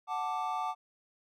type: chord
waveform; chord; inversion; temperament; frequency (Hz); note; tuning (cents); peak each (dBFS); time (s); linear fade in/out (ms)
triangle; D major; first; equal; 740 / 880 / 1174.7; F#5 / A5 / D6; 0 / 0 / 0; -34; 0.07-0.75; 50
effects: none